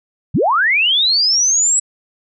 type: linear sweep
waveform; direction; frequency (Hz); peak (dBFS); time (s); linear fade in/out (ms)
sine; up; 82.9 to 7902; -11; 0.34-1.8; 10
effects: none